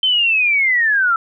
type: linear sweep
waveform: sine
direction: down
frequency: 3110 to 1313 Hz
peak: -12 dBFS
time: 0.03-1.16 s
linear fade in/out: 2 ms
effects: none